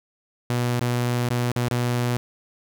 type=tone with dropouts; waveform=sawtooth; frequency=121.6 Hz; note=B2; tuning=26 cents flat; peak=-17 dBFS; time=0.5-2.17 s; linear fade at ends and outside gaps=0 ms; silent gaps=0.794-0.81 / 1.288-1.304 / 1.517-1.562 / 1.685-1.712 s; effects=none